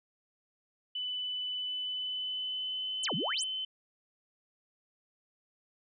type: tone with pitch glide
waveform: sine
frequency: 2994 to 3052 Hz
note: F#7 to G7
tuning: +20 to -47 cents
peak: -33 dBFS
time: 0.95-3.65 s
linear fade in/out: 5 ms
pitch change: +33 cents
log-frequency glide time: 1.55-3.53 s
type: exponential two-way sweep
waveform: sine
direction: down then up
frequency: 10550 to 138.5 to 10550 Hz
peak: -32 dBFS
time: 3.03-3.44 s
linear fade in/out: 5 ms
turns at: 3.15 s
effects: none